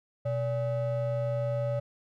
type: ring-modulated tone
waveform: triangle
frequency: 349.2 Hz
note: F4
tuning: in tune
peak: -22 dBFS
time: 0.25-1.8 s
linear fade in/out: 10 ms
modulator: 225 Hz
effects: none